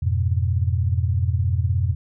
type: chord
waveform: sine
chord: F diminished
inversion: none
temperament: equal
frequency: 87.31 / 103.83 / 123.47 Hz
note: F2 / Ab2 / Cb3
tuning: 0 / 0 / 0 cents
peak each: -20 / -24 / -24 dBFS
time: 0.02-1.95 s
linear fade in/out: 10 ms
effects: none